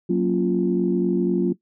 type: chord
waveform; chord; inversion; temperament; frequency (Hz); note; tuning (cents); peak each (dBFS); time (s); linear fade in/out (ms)
sine; Gb major seventh; none; equal; 185 / 233.1 / 277.2 / 349.2; Gb3 / Bb3 / Db4 / F4; 0 / 0 / 0 / 0; -21 / -25 / -26 / -21; 0.09-1.53; 10
effects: noise-tail reverb RT60 0.1 s tail -17 dB re dry + tanh soft clip ceiling -8 dBFS